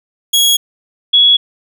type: tone pair in turn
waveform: sawtooth / sine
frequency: 3322 / 3361 Hz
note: G#7 / G#7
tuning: 0 / +20 cents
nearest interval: unison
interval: 20 cents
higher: second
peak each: -5 dBFS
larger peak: neither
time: 0.33-0.57 / 1.13-1.37 s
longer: neither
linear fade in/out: 10 ms
effects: none